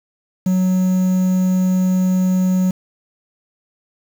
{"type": "tone with quantisation", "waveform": "triangle", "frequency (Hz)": 185, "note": "F#3", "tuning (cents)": 0, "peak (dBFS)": -11, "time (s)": [0.46, 2.71], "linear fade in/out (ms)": 5, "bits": 6, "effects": []}